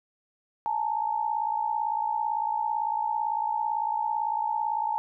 sine tone pair together, 851 / 908.9 Hz, G#5 / A#5, +42 / -44 cents, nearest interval minor second, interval 114 cents, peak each -28 dBFS, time 0.66-4.98 s, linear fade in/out 0 ms, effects none

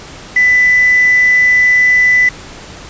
sine tone with quantisation, 1993 Hz, B6, 15 cents sharp, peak -6 dBFS, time 0.36-2.29 s, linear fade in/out 5 ms, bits 4, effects pink hiss -32 dBFS RMS until 2.89 s + resampled to 16000 Hz

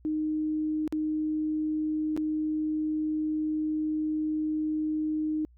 sine tone with dropouts, 308.8 Hz, D#4, 13 cents flat, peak -26 dBFS, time 0.05-5.45 s, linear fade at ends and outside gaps 0 ms, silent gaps 0.877-0.925 / 2.165-2.175 s, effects added 60 Hz sine -54 dBFS peak until 5.57 s

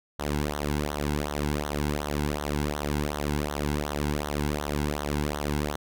sawtooth tone with flanger, 73.6 Hz, D2, 4 cents sharp, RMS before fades -29 dBFS, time 0.19-5.76 s, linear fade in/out 5 ms, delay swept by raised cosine 0.4 to 1.7 ms, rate 2.7 Hz, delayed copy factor -0.8, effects none

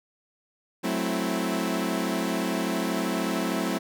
sawtooth chord, F# half-diminished seventh, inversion none, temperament equal with one note detuned, 185 / 218.1 / 261.6 / 329.6 Hz, F#3 / A3 / C4 / E4, 0 / -15 / 0 / 0 cents, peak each -27 dBFS, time 0.83-3.79 s, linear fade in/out 20 ms, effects none

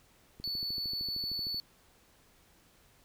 click train, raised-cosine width 3 ms, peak -34 dBFS, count 16, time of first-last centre 0.4-1.545 s, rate 13.1 Hz
triangle tone, 4457 Hz, C#8, 9 cents sharp, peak -32 dBFS, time 0.44-1.6 s, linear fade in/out 0 ms
effects pink hiss -64 dBFS RMS until 3.04 s

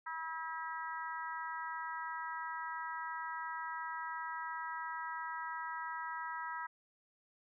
harmonic tone, 322.9 Hz, E4, 36 cents flat, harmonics 3 / 4 / 5 / 6, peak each -42 / -44 / -46 / -48 dBFS, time 0.06-6.67 s, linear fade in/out 10 ms, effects none

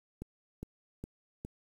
click train, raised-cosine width 3 ms, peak -27 dBFS, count 4, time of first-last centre 0.22-1.45 s, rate 2.44 Hz, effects 9-bit

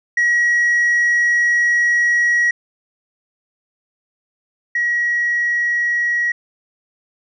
sine tone pair in turn, 1910 / 1910 Hz, A#6 / A#6, +42 / +42 cents, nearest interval unison, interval 0 cents, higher neither, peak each -10 / -14 dBFS, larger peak first, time 0.17-2.51 / 4.75-6.32 s, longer first, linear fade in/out 5 ms, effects tanh soft clip ceiling -11 dBFS

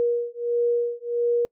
sine beating tone pair, 475.4 / 476.9 Hz, A#4 / A#4, +34 / +39 cents, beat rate 1.5 Hz, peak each -24 dBFS, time 0-1.45 s, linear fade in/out 0 ms, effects noise-tail reverb RT60 0.1 s tail -26 dB re dry

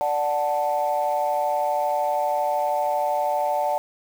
sine chord, D major, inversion none, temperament equal, 587.3 / 740 / 880 Hz, D5 / F#5 / A5, 0 / 0 / 0 cents, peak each -24 dBFS, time 0.01-3.78 s, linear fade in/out 0 ms, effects tanh soft clip ceiling -13 dBFS + 7-bit

